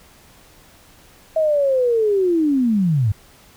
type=linear sweep; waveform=sine; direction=down; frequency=645 to 95.3 Hz; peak=-14 dBFS; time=1.36-3.12 s; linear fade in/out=5 ms; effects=pink hiss -49 dBFS RMS until 3.56 s